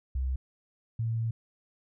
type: tone pair in turn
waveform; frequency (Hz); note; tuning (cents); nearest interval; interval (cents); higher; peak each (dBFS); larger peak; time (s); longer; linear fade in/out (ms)
sine; 64.9 / 113.82; C2 / A#2; -13 / -41; minor seventh; 972; second; -27; neither; 0.15-0.36 / 0.99-1.31; second; 5
effects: none